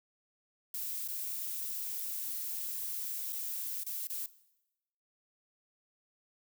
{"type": "noise with dropouts", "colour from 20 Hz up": "violet", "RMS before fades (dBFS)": -38, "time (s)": [0.74, 4.26], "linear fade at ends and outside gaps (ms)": 2, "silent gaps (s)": [[1.077, 1.085], [3.324, 3.329], [3.835, 3.864], [4.071, 4.099]], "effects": ["noise-tail reverb RT60 0.9 s tail -18 dB re dry"]}